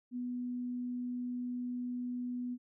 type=tone; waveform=sine; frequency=246.5 Hz; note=B3; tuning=3 cents flat; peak=-35 dBFS; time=0.11-2.58 s; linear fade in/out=50 ms; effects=none